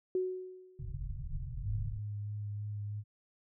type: tone with exponential decay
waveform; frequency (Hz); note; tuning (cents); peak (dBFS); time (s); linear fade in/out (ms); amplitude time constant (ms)
sine; 370; F#4; 0; -27; 0.15-0.94; 2; 170
type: low-pass noise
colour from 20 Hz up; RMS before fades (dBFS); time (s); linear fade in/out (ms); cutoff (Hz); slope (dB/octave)
pink; -39; 0.79-1.99; 2; 150; 96
type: tone with vibrato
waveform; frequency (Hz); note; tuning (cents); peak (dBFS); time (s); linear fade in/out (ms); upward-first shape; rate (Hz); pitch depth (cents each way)
sine; 103.83; G#2; 0; -36; 1.62-3.04; 50; sine; 3.1; 15
effects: none